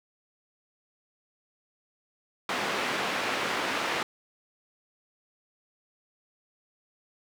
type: band-pass noise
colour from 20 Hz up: white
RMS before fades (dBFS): -30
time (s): 2.49-4.03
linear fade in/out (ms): 2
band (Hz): 220 to 2200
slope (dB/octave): 12
effects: none